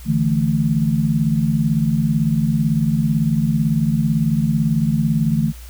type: chord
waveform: sine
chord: D suspended second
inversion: none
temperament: equal with one note detuned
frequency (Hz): 146.83 / 164.81 / 220.6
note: D3 / E3 / A3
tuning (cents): 0 / 0 / +5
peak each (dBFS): -19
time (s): 0.05-5.53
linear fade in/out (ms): 50
effects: added 59 Hz sine -34 dBFS peak until 5.69 s + white hiss -44 dBFS RMS until 5.69 s